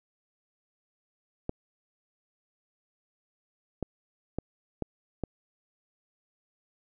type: clicks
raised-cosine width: 2 ms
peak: -17 dBFS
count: 5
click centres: 1.494 / 3.827 / 4.386 / 4.823 / 5.237 s
effects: none